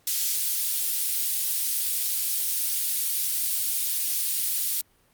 white high-pass noise, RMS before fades -26 dBFS, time 0.07-4.81 s, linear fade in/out 2 ms, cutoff 4200 Hz, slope 12 dB/octave, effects pink hiss -63 dBFS RMS until 5.13 s + Opus 48 kbps

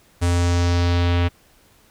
square tone with low-pass filter sweep, 87.2 Hz, F2, 2 cents flat, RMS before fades -18 dBFS, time 0.21-1.29 s, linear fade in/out 20 ms, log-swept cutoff 9300 to 2900 Hz, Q 1.8, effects pink hiss -55 dBFS RMS until 1.9 s

